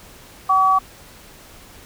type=tone pair together; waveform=sine; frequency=761 / 1139.5 Hz; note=F#5 / C#6; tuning=+48 / +47 cents; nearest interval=perfect fifth; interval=699 cents; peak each=-19 / -13 dBFS; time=0.49-0.79 s; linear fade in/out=10 ms; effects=pink hiss -44 dBFS RMS until 1.85 s